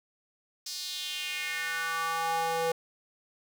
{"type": "tone with high-pass filter sweep", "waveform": "square", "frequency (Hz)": 164.81, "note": "E3", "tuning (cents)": 0, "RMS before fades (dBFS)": -32, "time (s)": [0.66, 2.72], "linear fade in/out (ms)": 5, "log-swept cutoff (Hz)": [5100, 540], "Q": 3.2, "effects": []}